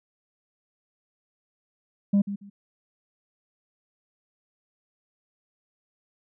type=tone with echo; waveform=sine; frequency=200.7 Hz; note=G3; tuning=41 cents sharp; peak=-14 dBFS; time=2.13-2.22 s; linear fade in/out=10 ms; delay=140 ms; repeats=2; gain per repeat=-14 dB; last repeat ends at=2.5 s; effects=tanh soft clip ceiling -16 dBFS